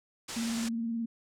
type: low-pass noise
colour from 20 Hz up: white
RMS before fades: -40 dBFS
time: 0.28-0.69 s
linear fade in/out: 10 ms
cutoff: 8400 Hz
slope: 24 dB/octave
type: tone with vibrato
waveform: sine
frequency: 230 Hz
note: A#3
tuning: 23 cents flat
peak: -30 dBFS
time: 0.36-1.06 s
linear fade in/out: 10 ms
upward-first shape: square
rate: 19 Hz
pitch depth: 30 cents each way
effects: none